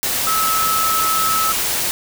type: tone in noise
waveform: sine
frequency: 1300 Hz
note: E6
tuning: 24 cents flat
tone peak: -17 dBFS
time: 0.27-1.52 s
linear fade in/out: 0 ms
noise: white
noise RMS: -20 dBFS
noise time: 0.03-1.91 s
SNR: 0 dB
effects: none